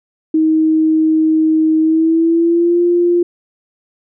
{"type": "tone with pitch glide", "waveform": "sine", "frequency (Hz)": [315.8, 348.4], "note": ["D#4", "F4"], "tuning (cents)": [26, -4], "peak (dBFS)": -9, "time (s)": [0.34, 3.23], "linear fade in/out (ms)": 5, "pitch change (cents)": 170, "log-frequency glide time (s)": [1.8, 2.81], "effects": []}